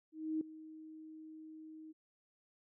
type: tone with ADSR envelope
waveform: sine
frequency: 314.4 Hz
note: D#4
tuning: 18 cents sharp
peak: -32 dBFS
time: 0.12-1.93 s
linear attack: 290 ms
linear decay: 3 ms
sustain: -17 dB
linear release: 22 ms
effects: none